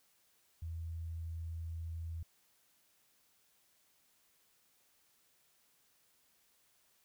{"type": "tone", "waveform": "sine", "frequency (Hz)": 82.41, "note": "E2", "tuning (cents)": 0, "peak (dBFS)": -39, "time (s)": [0.62, 2.23], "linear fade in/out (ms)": 5, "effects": ["white hiss -72 dBFS RMS until 7.04 s"]}